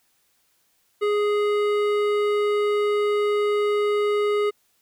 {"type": "tone with hard clipping", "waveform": "triangle", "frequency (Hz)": 415.3, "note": "G#4", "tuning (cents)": 0, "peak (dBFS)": -21, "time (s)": [1.01, 4.51], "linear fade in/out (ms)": 20, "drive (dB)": 17, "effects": ["white hiss -66 dBFS RMS until 4.81 s"]}